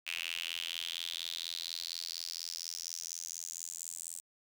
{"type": "tone with high-pass filter sweep", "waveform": "sawtooth", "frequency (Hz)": 84.2, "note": "E2", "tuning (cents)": 37, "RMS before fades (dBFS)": -41, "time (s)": [0.06, 4.21], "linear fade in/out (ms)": 20, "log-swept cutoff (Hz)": [2600, 8100], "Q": 5.1, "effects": []}